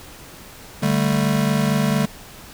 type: chord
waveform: square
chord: D suspended fourth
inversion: none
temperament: just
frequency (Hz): 146.83 / 195.78 / 220.2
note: D3 / G3 / A3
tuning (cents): 0 / -2 / +2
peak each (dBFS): -22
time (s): 0.82-2.06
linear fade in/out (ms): 10
effects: pink hiss -41 dBFS RMS until 2.53 s